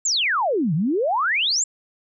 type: exponential two-way sweep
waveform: sine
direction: down then up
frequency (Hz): 7680 to 143.6 to 7680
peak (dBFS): -18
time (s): 0.05-1.64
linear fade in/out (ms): 5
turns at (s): 0.74
effects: none